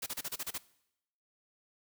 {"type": "noise bursts", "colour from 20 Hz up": "white", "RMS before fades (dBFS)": -37, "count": 8, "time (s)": [0.02, 0.582], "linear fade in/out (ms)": 10, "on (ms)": 44, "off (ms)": 30, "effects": ["noise-tail reverb RT60 0.8 s tail -20 dB re dry"]}